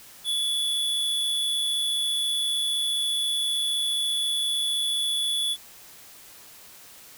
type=tone with amplitude modulation; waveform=square; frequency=3431 Hz; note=A7; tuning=44 cents flat; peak=-23 dBFS; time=0.24-5.57 s; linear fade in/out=50 ms; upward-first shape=sine; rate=144 Hz; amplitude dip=25%; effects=white hiss -48 dBFS RMS until 7.17 s